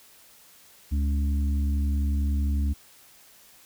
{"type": "harmonic tone", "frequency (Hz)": 71.1, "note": "C#2", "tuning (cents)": 45, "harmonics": [1, 3, 4], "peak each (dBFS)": [-22, -34, -38], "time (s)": [0.91, 2.74], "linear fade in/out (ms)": 20, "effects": ["white hiss -54 dBFS RMS until 3.65 s"]}